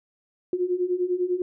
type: beating tone pair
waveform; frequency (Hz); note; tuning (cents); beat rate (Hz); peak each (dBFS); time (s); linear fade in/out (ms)
sine; 353.3 / 363.3; F4 / F#4; +20 / -32; 10; -27 / -24; 0.53-1.42; 2
effects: none